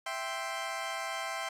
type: chord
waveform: 20% pulse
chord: C major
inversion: first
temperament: equal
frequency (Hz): 659.3 / 784 / 1046.5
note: E5 / G5 / C6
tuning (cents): 0 / 0 / 0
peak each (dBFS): -34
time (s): 0.06-1.49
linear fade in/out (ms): 5
effects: low-pass 10000 Hz 12 dB/octave + 10-bit